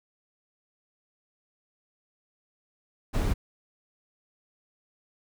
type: noise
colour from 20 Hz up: brown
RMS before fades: -25 dBFS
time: 3.13-3.34 s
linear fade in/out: 20 ms
effects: none